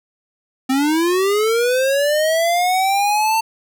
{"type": "linear sweep", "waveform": "square", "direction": "up", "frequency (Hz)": [257.1, 901], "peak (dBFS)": -15, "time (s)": [0.69, 3.41], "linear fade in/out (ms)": 10, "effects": []}